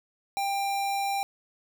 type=tone; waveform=square; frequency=793 Hz; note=G5; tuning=20 cents sharp; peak=-27 dBFS; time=0.37-1.23 s; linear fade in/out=0 ms; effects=none